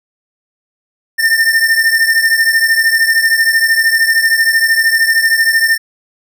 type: beating tone pair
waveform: square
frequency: 1800 / 1813 Hz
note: A6 / A#6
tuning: +39 / -49 cents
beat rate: 13 Hz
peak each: -11 / -15 dBFS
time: 1.18-5.78 s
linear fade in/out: 20 ms
effects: none